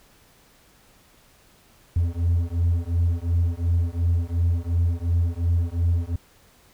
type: beating tone pair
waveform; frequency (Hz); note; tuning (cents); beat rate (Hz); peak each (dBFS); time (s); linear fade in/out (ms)
triangle; 84.1 / 86.9; E2 / F2; +35 / -8; 2.8; -20; 1.96-6.16; 5
effects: tanh soft clip ceiling -11 dBFS + pink hiss -56 dBFS RMS until 6.73 s